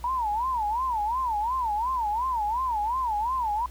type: tone with vibrato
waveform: sine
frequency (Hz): 932.3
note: A#5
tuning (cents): 0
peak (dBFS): -24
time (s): 0.04-3.66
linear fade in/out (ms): 2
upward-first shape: sine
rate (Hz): 2.8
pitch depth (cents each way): 210
effects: added 60 Hz sine -40 dBFS peak until 3.7 s + pink hiss -52 dBFS RMS until 3.7 s